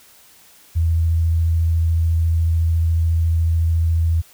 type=tone with vibrato; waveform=sine; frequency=82.41 Hz; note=E2; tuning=in tune; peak=-14 dBFS; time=0.75-4.22 s; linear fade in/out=20 ms; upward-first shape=triangle; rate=14 Hz; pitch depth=17 cents each way; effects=white hiss -49 dBFS RMS until 4.33 s